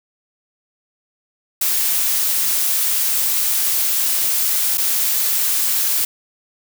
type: noise with dropouts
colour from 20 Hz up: blue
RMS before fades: -18 dBFS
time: 1.61-6.05 s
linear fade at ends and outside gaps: 5 ms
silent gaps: 4.774-4.779 s
effects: none